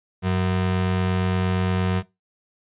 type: ring-modulated tone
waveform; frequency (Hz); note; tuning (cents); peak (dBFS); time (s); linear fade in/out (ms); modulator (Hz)
square; 140; C#3; +18; -17; 0.22-2.03; 50; 44.3
effects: noise-tail reverb RT60 0.2 s tail -18 dB re dry + resampled to 8000 Hz